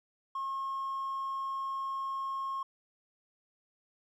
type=tone; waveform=triangle; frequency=1080 Hz; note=C#6; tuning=45 cents flat; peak=-30 dBFS; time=0.35-2.63 s; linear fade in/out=5 ms; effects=tanh soft clip ceiling -29 dBFS